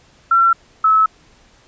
sine tone pair in turn, 1356 / 1298.2 Hz, E6 / E6, +49 / -27 cents, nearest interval minor second, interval 76 cents, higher first, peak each -9 dBFS, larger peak neither, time 0.31-0.53 / 0.84-1.06 s, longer neither, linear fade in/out 5 ms, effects pink hiss -51 dBFS RMS until 1.67 s + resampled to 16000 Hz

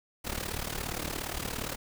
pink noise with amplitude modulation, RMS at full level -32 dBFS, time 0.24-1.76 s, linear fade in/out 20 ms, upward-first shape sine, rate 37.2 Hz, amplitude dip 80%, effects none

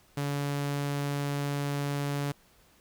sawtooth tone, 142.7 Hz, D3, 49 cents flat, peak -25 dBFS, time 0.17-2.32 s, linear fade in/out 5 ms, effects pink hiss -62 dBFS RMS until 2.8 s

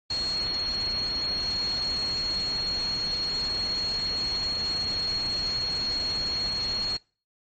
sine tone in noise, 4300 Hz, C8, 47 cents sharp, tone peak -26 dBFS, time 0.1-6.97 s, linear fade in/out 5 ms, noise pink, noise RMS -37 dBFS, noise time 0.1-6.97 s, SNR +8 dB, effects noise-tail reverb RT60 0.4 s tail -25 dB re dry + MP3 32 kbps

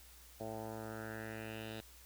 10% pulse tone with low-pass filter sweep, 110 Hz, A2, in tune, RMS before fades -45 dBFS, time 0.4-1.81 s, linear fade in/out 5 ms, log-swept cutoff 680 to 3800 Hz, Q 3, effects added 60 Hz sine -60 dBFS peak until 2.05 s + white hiss -60 dBFS RMS until 2.05 s

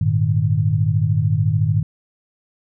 sine tone cluster, 100.1 / 113.7 / 152.3 Hz, G2 / A#2 / D#3, +37 / -43 / -37 cents, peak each -19 dBFS, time 0.01-1.83 s, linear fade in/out 5 ms, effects none

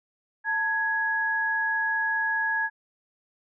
sine tone pair together, 892.6 / 1668 Hz, A5 / G#6, +25 / +7 cents, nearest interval major seventh, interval 1082 cents, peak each -30 / -24 dBFS, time 0.44-2.7 s, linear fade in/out 50 ms, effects none

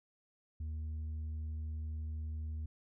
sine tone with tanh clipping, 78 Hz, D#2, 5 cents sharp, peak -38 dBFS, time 0.6-2.66 s, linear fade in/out 5 ms, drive 3 dB, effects none

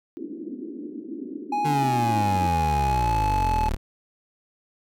white band-pass noise, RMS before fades -35 dBFS, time 0.17-2.48 s, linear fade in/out 0 ms, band 240 to 340 Hz, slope 48 dB/octave
triangle tone with pitch glide, 830.6 to 860.4 Hz, G#5 to A5, 0 to -39 cents, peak -20 dBFS, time 1.52-3.69 s, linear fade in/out 5 ms, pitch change +61 cents, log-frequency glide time 2.82-3.13 s
25% pulse exponential sweep, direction down, 153.6 to 36.3 Hz, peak -20 dBFS, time 1.64-3.77 s, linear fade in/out 20 ms
effects none

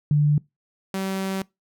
sine / sawtooth tone pair in turn, 147.8 / 191.98 Hz, D3 / G3, +11 / -36 cents, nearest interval perfect fourth, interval 453 cents, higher second, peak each -15 / -21 dBFS, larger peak first, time 0.11-0.38 / 0.94-1.42 s, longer second, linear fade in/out 2 ms, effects noise-tail reverb RT60 0.2 s tail -23 dB re dry

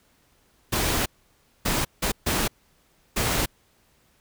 pink noise bursts at uneven times, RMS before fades -24 dBFS, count 5, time 0.72-1.06 / 1.65-1.85 / 2.02-2.12 / 2.26-2.48 / 3.16-3.46 s, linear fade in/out 10 ms, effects pink hiss -63 dBFS RMS until 4.2 s

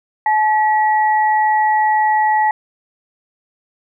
sine tone pair together, 859 / 1926.9 Hz, A5 / B6, -42 / -43 cents, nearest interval octave + major second, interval 1399 cents, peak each -12 / -20 dBFS, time 0.26-2.51 s, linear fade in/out 2 ms, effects none

